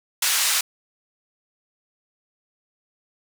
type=band-pass noise; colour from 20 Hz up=white; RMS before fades=-21 dBFS; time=0.22-0.61 s; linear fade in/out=5 ms; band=1200 to 10000 Hz; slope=12 dB/octave; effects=none